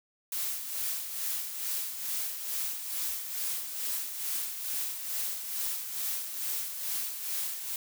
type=noise with tremolo; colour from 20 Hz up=blue; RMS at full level=-32 dBFS; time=0.32-7.76 s; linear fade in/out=2 ms; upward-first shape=sine; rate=2.3 Hz; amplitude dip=55%; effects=none